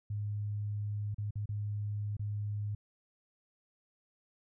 sine tone with dropouts, 103.83 Hz, G#2, in tune, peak -33 dBFS, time 0.1-2.75 s, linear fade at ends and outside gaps 5 ms, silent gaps 1.145-1.182 / 1.308-1.355 / 1.458-1.49 / 2.168-2.194 s, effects none

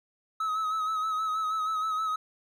triangle tone with vibrato, 1283 Hz, E6, 47 cents flat, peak -25 dBFS, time 0.4-2.16 s, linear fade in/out 5 ms, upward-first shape sine, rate 6.3 Hz, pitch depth 40 cents each way, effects none

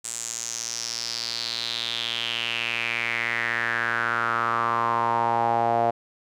sawtooth tone with band-pass filter sweep, 116.54 Hz, A#2, in tune, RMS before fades -26 dBFS, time 0.04-5.91 s, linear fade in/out 10 ms, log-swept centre 7800 to 690 Hz, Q 5.2, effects none

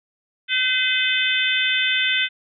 harmonic tone with a mistuned harmonic, 511 Hz, C5, 41 cents flat, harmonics 3 / 4 / 5 / 6 / 7, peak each -24 / -24 / -24 / -24 / -24 dBFS, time 0.48-2.29 s, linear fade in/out 50 ms, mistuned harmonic 7, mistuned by -18 cents, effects none

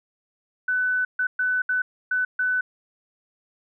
sine tone bursts at uneven times, 1500 Hz, F#6, 23 cents sharp, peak -20 dBFS, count 6, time 0.68-1.05 / 1.19-1.27 / 1.39-1.62 / 1.69-1.82 / 2.11-2.25 / 2.39-2.61 s, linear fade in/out 5 ms, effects none

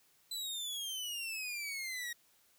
sawtooth exponential sweep, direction down, 4032 to 1879 Hz, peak -35 dBFS, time 0.31-2.13 s, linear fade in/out 5 ms, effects white hiss -69 dBFS RMS until 2.58 s

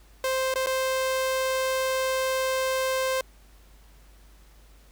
sawtooth tone with dropouts, 523.3 Hz, C5, in tune, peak -20 dBFS, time 0.24-3.21 s, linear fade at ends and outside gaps 2 ms, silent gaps 0.54-0.557 / 0.662-0.669 s, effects added 50 Hz sine -51 dBFS peak until 4.91 s + pink hiss -59 dBFS RMS until 4.91 s

